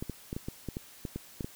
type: clicks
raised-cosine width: 3 ms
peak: -22 dBFS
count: 11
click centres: 0.025 / 0.097 / 0.329 / 0.365 / 0.485 / 0.687 / 0.769 / 1.052 / 1.16 / 1.408 / 1.445 s
effects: white hiss -53 dBFS RMS until 1.55 s